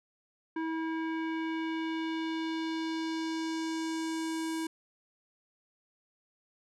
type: tone with low-pass filter sweep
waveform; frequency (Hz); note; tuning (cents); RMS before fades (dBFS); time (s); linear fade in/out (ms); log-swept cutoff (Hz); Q
square; 323; E4; -35; -34; 0.56-4.67; 5; 1600 to 10000; 1.5
effects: none